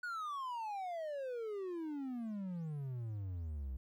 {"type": "exponential sweep", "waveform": "triangle", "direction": "down", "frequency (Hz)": [1480, 62.1], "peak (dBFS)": -37, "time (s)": [0.03, 3.77], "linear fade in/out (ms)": 5, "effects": ["13-bit"]}